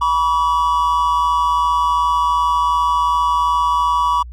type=tone pair together; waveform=triangle; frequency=975.3 / 1138 Hz; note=B5 / C#6; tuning=-22 / +45 cents; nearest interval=minor third; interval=267 cents; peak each=-14 dBFS; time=0.01-4.23 s; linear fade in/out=10 ms; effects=added 60 Hz sine -30 dBFS peak until 4.32 s + MP3 96 kbps